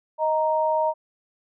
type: tone pair together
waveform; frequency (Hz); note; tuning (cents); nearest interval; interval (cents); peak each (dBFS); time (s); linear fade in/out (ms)
sine; 625.7 / 932.3; D#5 / A#5; +10 / 0; perfect fifth; 690; -22; 0.18-0.94; 50
effects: none